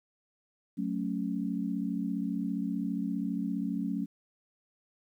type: chord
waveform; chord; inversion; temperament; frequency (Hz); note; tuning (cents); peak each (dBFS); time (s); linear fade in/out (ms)
sine; F# minor; none; equal; 185 / 220 / 277.2; F#3 / A3 / C#4; 0 / 0 / 0; -34; 0.77-4.06; 20
effects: 11-bit